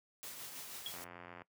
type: noise with tremolo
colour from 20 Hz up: white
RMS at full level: -46 dBFS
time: 0.23-1.04 s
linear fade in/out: 0 ms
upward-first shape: triangle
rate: 6.2 Hz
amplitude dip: 40%
type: tone with exponential decay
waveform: sine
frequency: 3322 Hz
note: G#7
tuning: in tune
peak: -35 dBFS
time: 0.86-0.96 s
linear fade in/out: 2 ms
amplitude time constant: 21 ms
type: click train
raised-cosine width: 0.5 ms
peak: -34 dBFS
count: 43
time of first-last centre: 0.94-1.419 s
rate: 87.7 Hz
effects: noise-tail reverb RT60 0.1 s tail -19 dB re dry + high-pass 100 Hz 12 dB/octave